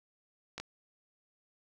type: clicks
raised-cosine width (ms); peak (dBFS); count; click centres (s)
0.2; -22; 2; 0.58 / 0.6
effects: none